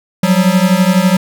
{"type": "beating tone pair", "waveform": "square", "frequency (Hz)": [179.3, 191.3], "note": ["F3", "G3"], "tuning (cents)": [46, -42], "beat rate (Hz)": 12, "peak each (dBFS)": -12, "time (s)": [0.23, 1.17], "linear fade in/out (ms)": 5, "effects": []}